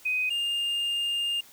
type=tone pair in turn; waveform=sine / triangle; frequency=2506 / 2813 Hz; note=D#7 / F7; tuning=+12 / +12 cents; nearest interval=major second; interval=200 cents; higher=second; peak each=-24 / -24 dBFS; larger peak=neither; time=0.05-0.3 / 0.3-1.41 s; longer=second; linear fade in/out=10 ms; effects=white hiss -53 dBFS RMS until 1.52 s + high-pass 60 Hz 12 dB/octave